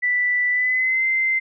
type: tone with pitch glide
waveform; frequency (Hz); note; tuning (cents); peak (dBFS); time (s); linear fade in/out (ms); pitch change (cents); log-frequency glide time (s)
sine; 1975.5 to 2077; B6 to C7; 0 to -13; -17; 0.02-1.4; 20; +87; 0.5-1.05
effects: none